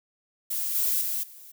violet noise with level steps, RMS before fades -29 / -25 / -29 / -47 dBFS, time 0.5-1.52 s, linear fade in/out 10 ms, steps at 0.75 / 1.01 / 1.23 s, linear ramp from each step 5 ms, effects none

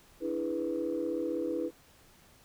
sine chord, E dominant seventh, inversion third, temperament equal, 293.7 / 329.6 / 415.3 / 493.9 Hz, D4 / E4 / G#4 / B4, 0 / 0 / 0 / 0 cents, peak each -37 / -33 / -39 / -34 dBFS, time 0.2-1.71 s, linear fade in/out 50 ms, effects tanh soft clip ceiling -22 dBFS + pink hiss -60 dBFS RMS until 2.44 s

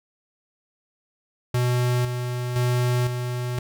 square tone with tremolo, 123.47 Hz, B2, in tune, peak -20 dBFS, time 1.54-3.59 s, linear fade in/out 5 ms, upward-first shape square, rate 0.98 Hz, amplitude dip 50%, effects none

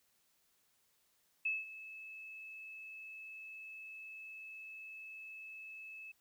sine tone with ADSR envelope, 2604 Hz, E7, 22 cents flat, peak -31 dBFS, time 1.45-6.12 s, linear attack 8 ms, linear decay 190 ms, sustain -16 dB, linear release 9 ms, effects white hiss -75 dBFS RMS until 6.2 s

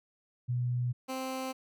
sine / 15% pulse tone pair in turn, 123 / 261.6 Hz, B2 / C4, -7 / 0 cents, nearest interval octave + minor second, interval 1307 cents, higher second, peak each -28 dBFS, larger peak neither, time 0.48-0.93 / 1.08-1.53 s, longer neither, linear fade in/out 20 ms, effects none

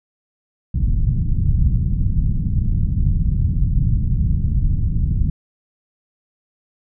pink low-pass noise, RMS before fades -17 dBFS, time 0.74-5.3 s, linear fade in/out 5 ms, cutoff 160 Hz, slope 24 dB/octave, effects none

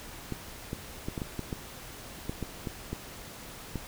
clicks, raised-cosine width 3 ms, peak -20 dBFS, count 12, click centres 0.323 / 0.731 / 1.085 / 1.178 / 1.218 / 1.393 / 1.528 / 2.295 / 2.427 / 2.672 / 2.93 / 3.757 s, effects pink hiss -45 dBFS RMS until 3.87 s

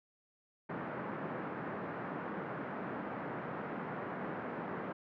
pink band-pass noise, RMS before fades -41 dBFS, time 0.69-4.93 s, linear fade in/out 10 ms, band 150 to 1700 Hz, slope 24 dB/octave, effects none

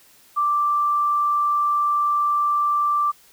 sine tone, 1174.7 Hz, D6, in tune, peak -17 dBFS, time 0.36-3.12 s, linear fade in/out 20 ms, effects white hiss -53 dBFS RMS until 3.32 s

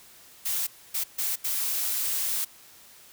blue noise bursts at uneven times, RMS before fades -28 dBFS, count 4, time 0.45-0.67 / 0.94-1.04 / 1.18-1.36 / 1.44-2.45 s, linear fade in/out 10 ms, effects white hiss -52 dBFS RMS until 3.12 s

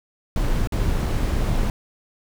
brown noise with dropouts, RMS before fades -21 dBFS, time 0.36-1.7 s, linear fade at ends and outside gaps 1 ms, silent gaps 0.673-0.722 s, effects none

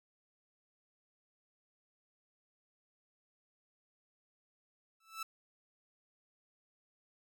sawtooth tone with exponential growth, 1318.5 Hz, E6, in tune, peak -32 dBFS, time 5-5.23 s, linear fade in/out 5 ms, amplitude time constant 50 ms, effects none

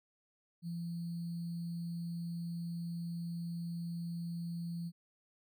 sine tone with sample-and-hold, 170 Hz, F3, 46 cents flat, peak -37 dBFS, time 0.62-4.92 s, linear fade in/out 50 ms, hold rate 4410 Hz, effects none

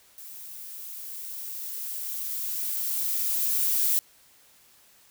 violet noise with level ramp, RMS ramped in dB -43 to -23 dBFS, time 0.18-3.99 s, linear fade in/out 0 ms, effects white hiss -58 dBFS RMS until 5.1 s

